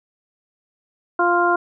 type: harmonic tone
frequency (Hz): 349.2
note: F4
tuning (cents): 0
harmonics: 1 / 2 / 3 / 4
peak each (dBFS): -20 / -20 / -20 / -20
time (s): 1.19-1.56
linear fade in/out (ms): 5
effects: none